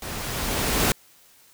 pink noise with level ramp, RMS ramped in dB -34 to -20 dBFS, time 0.02-0.92 s, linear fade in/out 2 ms, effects white hiss -55 dBFS RMS until 1.53 s

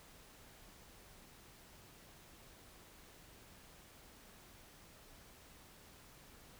silence, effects pink hiss -60 dBFS RMS until 6.59 s

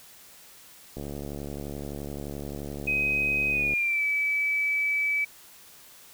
click train, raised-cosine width 2 ms, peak -23 dBFS, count 199, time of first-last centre 0.97-3.735 s, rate 71.6 Hz
sine tone with pitch glide, 2520 to 2298 Hz, D#7 to D7, +21 to -38 cents, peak -23 dBFS, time 2.87-5.25 s, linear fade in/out 10 ms, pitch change -159 cents, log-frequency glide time 3.49-4.04 s
effects white hiss -51 dBFS RMS until 6.13 s

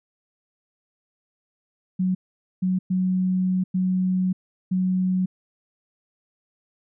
sine tone bursts at uneven times, 185 Hz, F#3, in tune, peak -19 dBFS, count 5, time 1.99-2.15 / 2.62-2.79 / 2.9-3.64 / 3.74-4.33 / 4.71-5.26 s, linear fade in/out 10 ms, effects none

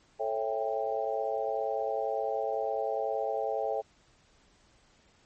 sine chord, A dominant seventh, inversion none, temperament just, 440 / 550 / 660 / 792 Hz, A4 / C#5 / E5 / G5, 0 / -14 / +2 / +18 cents, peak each -34 dBFS, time 0.19-3.82 s, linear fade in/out 20 ms, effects pink hiss -64 dBFS RMS until 5.25 s + MP3 32 kbps

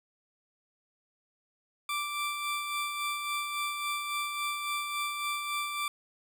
20% pulse tone with tremolo, 1173 Hz, D6, 2 cents flat, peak -25 dBFS, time 1.89-5.88 s, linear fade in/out 2 ms, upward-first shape sine, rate 3.6 Hz, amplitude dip 40%, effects none

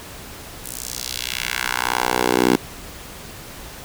10% pulse tone with high-pass filter sweep, 61.8 Hz, B1, 2 cents sharp, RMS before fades -22 dBFS, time 0.64-2.56 s, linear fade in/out 5 ms, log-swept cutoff 9800 to 270 Hz, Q 1.4, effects pink hiss -37 dBFS RMS until 3.84 s

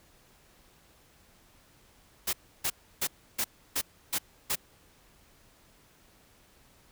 white noise bursts, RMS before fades -29 dBFS, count 7, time 2.27-4.557 s, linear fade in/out 10 ms, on 61 ms, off 310 ms, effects pink hiss -61 dBFS RMS until 6.91 s

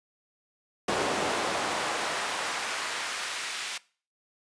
brown noise with high-pass filter sweep, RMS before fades -31 dBFS, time 0.88-3.78 s, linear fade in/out 5 ms, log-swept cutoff 430 to 2300 Hz, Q 0.76, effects noise-tail reverb RT60 0.4 s tail -21 dB re dry + resampled to 22050 Hz

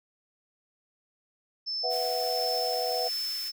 sine tone with tremolo, 5274 Hz, E8, in tune, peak -29 dBFS, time 1.66-3.52 s, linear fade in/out 20 ms, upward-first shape sine, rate 1.5 Hz, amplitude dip 30%
sine chord, B suspended fourth, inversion none, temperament equal, 493.9 / 659.3 / 740 Hz, B4 / E5 / F#5, 0 / 0 / 0 cents, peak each -32 / -33 / -32 dBFS, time 1.83-3.09 s, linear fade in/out 20 ms
white high-pass noise, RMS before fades -42 dBFS, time 1.89-3.52 s, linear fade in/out 50 ms, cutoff 1300 Hz, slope 24 dB/octave
effects none

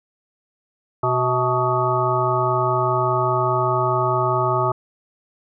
harmonic tone with a mistuned harmonic, 124.9 Hz, B2, 20 cents sharp, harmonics 1 / 3 / 5 / 7 / 9 / 10, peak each -24 / -24 / -24 / -24 / -24 / -24 dBFS, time 1.03-4.72 s, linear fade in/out 5 ms, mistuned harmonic 5, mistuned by +51 cents, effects none

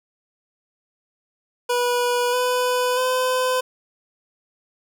25% pulse tone with pitch steps, 488.1 / 498.6 / 509.4 Hz, B4 / B4 / C5, -20 / +16 / -46 cents, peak -15 dBFS, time 1.69-3.61 s, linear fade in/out 10 ms, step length 640 ms, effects none

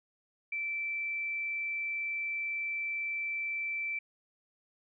sine tone, 2331 Hz, D7, 14 cents flat, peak -32 dBFS, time 0.52-3.99 s, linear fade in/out 5 ms, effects none

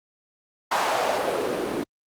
white noise with band-pass filter sweep, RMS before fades -25 dBFS, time 0.71-1.84 s, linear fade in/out 10 ms, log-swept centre 910 to 310 Hz, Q 2.2, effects Opus 48 kbps

